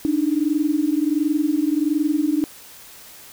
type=tone pair together; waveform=sine; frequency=290.4 / 311.8 Hz; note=D4 / D#4; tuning=-19 / +4 cents; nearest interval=minor second; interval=123 cents; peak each=-20 dBFS; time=0.05-2.44 s; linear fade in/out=0 ms; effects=white hiss -43 dBFS RMS until 3.32 s